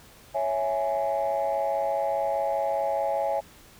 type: chord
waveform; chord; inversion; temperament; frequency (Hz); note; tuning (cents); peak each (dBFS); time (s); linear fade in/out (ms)
sine; C# minor; none; equal with one note detuned; 554.4 / 659.3 / 833; C#5 / E5 / G#5; 0 / 0 / +5; -27; 0.34-3.41; 20
effects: tanh soft clip ceiling -18 dBFS + pink hiss -52 dBFS RMS until 3.79 s